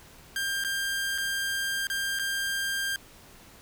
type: tone with dropouts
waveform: sawtooth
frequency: 1594 Hz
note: G6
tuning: 28 cents sharp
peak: -24 dBFS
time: 0.36-2.96 s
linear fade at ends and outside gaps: 1 ms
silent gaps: 0.639-0.647 / 1.179-1.183 / 1.87-1.9 / 2.189-2.195 s
effects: pink hiss -52 dBFS RMS until 3.61 s